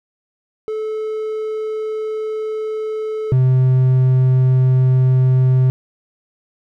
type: tone pair in turn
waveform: triangle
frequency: 434.1 / 129.06 Hz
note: A4 / C3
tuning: -23 / -23 cents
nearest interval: octave + major sixth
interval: 2100 cents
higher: first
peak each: -18 / -8 dBFS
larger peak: second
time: 0.68-3.32 / 3.32-5.7 s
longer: first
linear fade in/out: 0 ms
effects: none